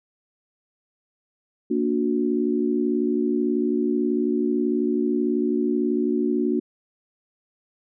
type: chord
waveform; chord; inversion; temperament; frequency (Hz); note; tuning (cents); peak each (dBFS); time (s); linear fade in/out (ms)
sine; Bb augmented; none; just; 233.1 / 291.4 / 364.2; Bb3 / D4 / F#4; 0 / -13 / -27; -24; 1.7-6.6; 10
effects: none